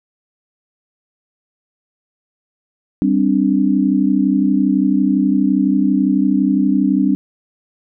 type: chord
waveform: sine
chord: G suspended fourth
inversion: none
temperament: equal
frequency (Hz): 196 / 261.6 / 293.7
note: G3 / C4 / D4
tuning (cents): 0 / 0 / 0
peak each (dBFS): -16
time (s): 3.02-7.15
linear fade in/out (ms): 0
effects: none